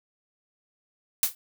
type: noise with exponential decay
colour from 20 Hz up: blue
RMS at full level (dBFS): -17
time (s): 1.23-1.35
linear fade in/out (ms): 1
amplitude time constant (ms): 26
effects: none